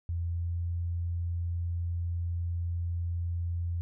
sine tone with pitch glide, 85 to 85.89 Hz, F2 to F2, -46 to -28 cents, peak -29 dBFS, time 0.09-3.81 s, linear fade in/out 0 ms, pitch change +18 cents, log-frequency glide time 0.23-0.57 s, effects none

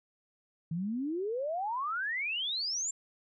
sine exponential sweep, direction up, 156.9 to 7459 Hz, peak -31 dBFS, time 0.71-2.91 s, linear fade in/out 5 ms, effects none

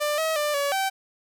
sawtooth tone with pitch steps, 594 / 639 / 594 / 567 / 773 Hz, D5 / D#5 / D5 / C#5 / G5, +20 / +46 / +20 / +39 / -24 cents, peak -19 dBFS, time 0-0.9 s, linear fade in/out 20 ms, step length 180 ms, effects none

